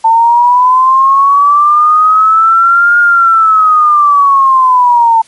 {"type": "linear two-way sweep", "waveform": "sine", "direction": "up then down", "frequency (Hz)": [894, 1423, 894], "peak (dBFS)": -3, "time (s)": [0.04, 5.22], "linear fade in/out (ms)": 10, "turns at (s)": 2.99, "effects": ["white hiss -43 dBFS RMS until 5.27 s", "MP3 48 kbps"]}